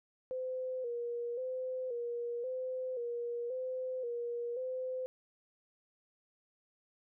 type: tone with vibrato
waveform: sine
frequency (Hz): 493.9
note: B4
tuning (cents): 0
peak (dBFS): -35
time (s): 0.31-5.06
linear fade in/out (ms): 0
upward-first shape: square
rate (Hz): 0.94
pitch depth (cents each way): 65
effects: none